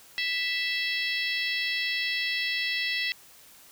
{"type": "harmonic tone with a mistuned harmonic", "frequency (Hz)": 659.3, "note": "E5", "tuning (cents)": 0, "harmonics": [3, 4, 5, 6, 7, 8], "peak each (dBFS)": [-30, -32, -34, -36, -37, -38], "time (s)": [0.18, 3.12], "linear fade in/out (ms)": 0, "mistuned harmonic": 7, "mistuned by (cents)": -66, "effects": ["white hiss -53 dBFS RMS until 3.71 s"]}